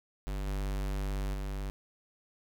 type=tone with level steps; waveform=square; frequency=49 Hz; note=G1; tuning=in tune; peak=-34 / -32 / -35 dBFS; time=0.27-1.7 s; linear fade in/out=0 ms; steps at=0.47 / 1.34 s; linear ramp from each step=2 ms; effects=10-bit